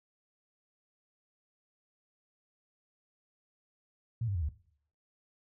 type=tone with pitch steps; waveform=sine; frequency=115.8 / 99.65 / 85.76 / 73.8 Hz; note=A#2 / G2 / F2 / D2; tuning=-11 / +29 / -31 / +9 cents; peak=-30 dBFS; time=4.21-4.49 s; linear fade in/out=5 ms; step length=70 ms; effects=noise-tail reverb RT60 0.6 s tail -17 dB re dry